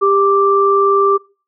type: tone pair together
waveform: sine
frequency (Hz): 397.3 / 1174.7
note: G4 / D6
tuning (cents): +23 / 0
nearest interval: octave + perfect fifth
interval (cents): 1877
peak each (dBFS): -12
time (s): 0.01-1.18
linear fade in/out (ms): 20
effects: noise-tail reverb RT60 0.4 s tail -26 dB re dry